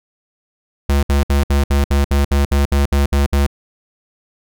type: tone bursts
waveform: square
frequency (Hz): 70.3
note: C#2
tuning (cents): +25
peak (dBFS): -12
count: 13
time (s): 0.89-3.466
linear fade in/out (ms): 5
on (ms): 140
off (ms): 63
effects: none